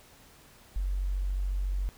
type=tone; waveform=sine; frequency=47 Hz; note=F#1; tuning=28 cents sharp; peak=-27 dBFS; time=0.76-1.89 s; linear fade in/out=0 ms; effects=pink hiss -56 dBFS RMS until 1.97 s